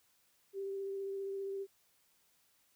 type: tone with vibrato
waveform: sine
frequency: 392 Hz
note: G4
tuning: in tune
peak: -37 dBFS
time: 0.53-1.67 s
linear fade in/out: 50 ms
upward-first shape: sine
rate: 15 Hz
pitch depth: 13 cents each way
effects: white hiss -72 dBFS RMS until 2.75 s